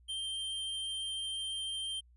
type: tone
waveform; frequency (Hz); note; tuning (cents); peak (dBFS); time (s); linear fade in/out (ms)
square; 3153; G7; +9; -36; 0.08-2.01; 20
effects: added 60 Hz sine -59 dBFS peak until 2.16 s + resampled to 24000 Hz